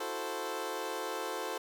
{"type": "chord", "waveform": "20% pulse", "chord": "F# half-diminished seventh", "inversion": "third", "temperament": "equal", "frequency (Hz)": [329.6, 370, 440, 523.3], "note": ["E4", "F#4", "A4", "C5"], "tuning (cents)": [0, 0, 0, 0], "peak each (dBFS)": [-39, -37, -34, -35], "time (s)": [0, 1.58], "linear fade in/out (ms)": 5, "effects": []}